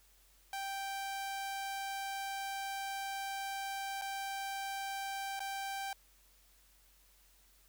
sawtooth tone with dropouts, 784 Hz, G5, in tune, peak -34 dBFS, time 0.53-5.93 s, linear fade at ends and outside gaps 2 ms, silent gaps 4.014-4.019 / 5.394-5.403 s, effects added 46 Hz sine -67 dBFS peak until 7.68 s + white hiss -67 dBFS RMS until 7.68 s

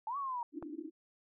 sine linear two-way sweep, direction up then down, 840 to 1149 to 930 Hz, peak -35 dBFS, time 0.07-0.43 s, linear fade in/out 2 ms, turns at 0.17 s
pink band-pass noise, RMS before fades -44 dBFS, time 0.52-0.91 s, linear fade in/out 50 ms, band 280 to 340 Hz, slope 96 dB/octave
click, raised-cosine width 1 ms, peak -30 dBFS, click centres 0.626 s
effects none

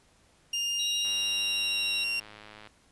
30% pulse tone with pitch glide, 2812 to 2762 Hz, F7 to F7, +11 to -20 cents, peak -25 dBFS, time 0.53-2.2 s, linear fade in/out 5 ms, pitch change -31 cents, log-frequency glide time 0.95-1.96 s
sine tone with vibrato, 3836 Hz, A#7, 49 cents sharp, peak -32 dBFS, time 0.79-2.04 s, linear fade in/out 5 ms, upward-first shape square, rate 13 Hz, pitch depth 8 cents each way
click train, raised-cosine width 0.3 ms, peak -31 dBFS, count 173, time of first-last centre 1.05-2.673 s, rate 106 Hz
effects pink hiss -63 dBFS RMS until 2.91 s + resampled to 24000 Hz

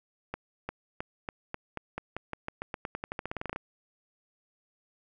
accelerating click train, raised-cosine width 0.5 ms, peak -19 dBFS, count 25, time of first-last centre 0.34-3.561 s, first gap 350 ms, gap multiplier 0.9, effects none

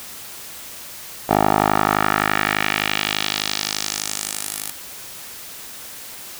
10% pulse tone with band-pass filter sweep, 51.7 Hz, G#1, 7 cents flat, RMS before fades -21 dBFS, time 1.29-4.71 s, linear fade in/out 5 ms, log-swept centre 710 to 12000 Hz, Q 1.6, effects white hiss -36 dBFS RMS until 6.39 s

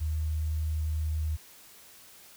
sine tone, 77.78 Hz, D#2, in tune, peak -27 dBFS, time 0-1.37 s, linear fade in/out 20 ms, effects white hiss -53 dBFS RMS until 2.36 s

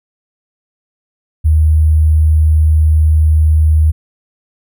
sine tone with sample-and-hold, 77.78 Hz, D#2, in tune, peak -6 dBFS, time 1.44-3.92 s, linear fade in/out 20 ms, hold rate 11025 Hz, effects none

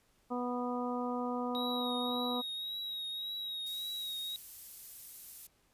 harmonic tone, 246 Hz, B3, 7 cents flat, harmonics 1 / 2 / 3 / 4 / 5, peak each -36 / -39 / -41 / -42 / -43 dBFS, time 0.3-2.42 s, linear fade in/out 20 ms
triangle tone with vibrato, 3810 Hz, A#7, 37 cents sharp, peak -36 dBFS, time 1.55-4.36 s, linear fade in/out 0 ms, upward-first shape triangle, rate 1.8 Hz, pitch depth 41 cents each way
violet noise, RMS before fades -46 dBFS, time 3.66-5.47 s, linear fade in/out 5 ms
effects pink hiss -71 dBFS RMS until 5.73 s + resampled to 32000 Hz

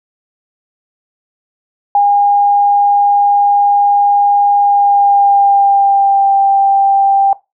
sine tone with pitch glide, 812 to 788.9 Hz, G#5 to G5, -39 to +11 cents, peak -6 dBFS, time 1.95-7.33 s, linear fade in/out 2 ms, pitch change -50 cents, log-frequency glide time 4.57-6.35 s, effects noise-tail reverb RT60 0.2 s tail -17 dB re dry

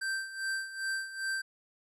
square tone with tremolo, 1565 Hz, G6, 3 cents flat, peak -31 dBFS, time 0.01-1.42 s, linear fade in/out 10 ms, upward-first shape sine, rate 2.5 Hz, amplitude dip 75%, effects resampled to 24000 Hz

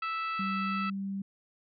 harmonic tone, 658 Hz, E5, 3 cents flat, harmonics 2 / 3 / 4 / 5 / 6 / 7, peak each -32 / -44 / -38 / -50 / -53 / -51 dBFS, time 0.02-0.9 s, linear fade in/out 5 ms
sine tone with pitch glide, 193.7 to 195.95 Hz, G3 to G3, -20 to 0 cents, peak -32 dBFS, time 0.39-1.22 s, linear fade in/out 5 ms, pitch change +20 cents, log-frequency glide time 0.6-0.88 s
effects none

